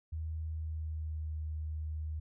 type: tone with pitch glide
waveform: sine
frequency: 79.4 to 77.59 Hz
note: D#2 to D#2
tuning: +36 to -4 cents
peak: -35 dBFS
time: 0.12-2.2 s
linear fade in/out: 10 ms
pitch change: -40 cents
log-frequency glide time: 0.41-1.34 s
effects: none